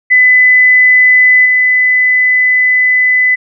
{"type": "tone with level steps", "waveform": "sine", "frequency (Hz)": 2006, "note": "B6", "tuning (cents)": 26, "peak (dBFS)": [-3, -6], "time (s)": [0.1, 3.36], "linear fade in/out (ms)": 20, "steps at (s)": 1.45, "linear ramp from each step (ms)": 10, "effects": []}